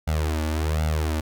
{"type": "tone with flanger", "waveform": "sawtooth", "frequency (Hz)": 77.78, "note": "D#2", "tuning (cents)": 0, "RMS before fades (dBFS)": -24, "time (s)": [0.07, 1.21], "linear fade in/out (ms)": 10, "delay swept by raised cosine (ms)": [1.4, 3.5], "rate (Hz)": 1.3, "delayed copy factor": 0.9, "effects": []}